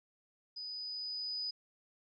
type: tone with level ramp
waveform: sine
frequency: 4978 Hz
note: D#8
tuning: in tune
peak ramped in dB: -41 to -35 dBFS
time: 0.56-1.51 s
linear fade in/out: 10 ms
effects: none